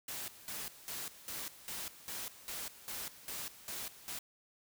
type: noise with tremolo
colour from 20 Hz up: white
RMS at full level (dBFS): -42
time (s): 0.08-4.19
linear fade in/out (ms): 5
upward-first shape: square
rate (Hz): 2.5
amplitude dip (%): 80
effects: none